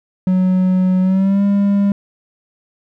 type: tone with pitch glide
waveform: triangle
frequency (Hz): 185 to 200.6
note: F#3 to G3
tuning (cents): 0 to +40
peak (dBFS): -9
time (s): 0.27-1.92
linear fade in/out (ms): 2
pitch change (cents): +140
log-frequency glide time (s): 1.01-1.43
effects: none